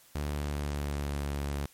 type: tone with pitch glide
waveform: sawtooth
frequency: 73.42 to 71.17 Hz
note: D2 to C#2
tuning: 0 to +46 cents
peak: -27 dBFS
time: 0.15-1.66 s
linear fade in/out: 5 ms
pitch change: -54 cents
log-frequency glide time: 0.26-1.27 s
effects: white hiss -59 dBFS RMS until 1.73 s + MP3 64 kbps